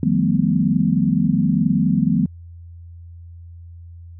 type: tone cluster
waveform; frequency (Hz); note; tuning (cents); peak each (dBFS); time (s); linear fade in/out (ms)
sine; 155.4 / 177.4 / 196.4 / 220.9 / 250.8; D#3 / F3 / G3 / A3 / B3; -2 / +27 / +4 / +7 / +27; -21; 0.03-2.26; 2
effects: added 85 Hz sine -36 dBFS peak until 4.19 s